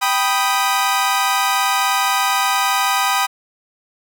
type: chord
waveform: sawtooth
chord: G augmented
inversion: none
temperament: equal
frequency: 784 / 987.8 / 1244.5 Hz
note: G5 / B5 / D#6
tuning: 0 / 0 / 0 cents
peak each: -16 dBFS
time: 0.01-3.27 s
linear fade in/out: 20 ms
effects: none